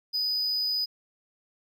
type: tone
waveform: triangle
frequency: 4978 Hz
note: D#8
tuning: in tune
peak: -24 dBFS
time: 0.13-0.86 s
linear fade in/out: 20 ms
effects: none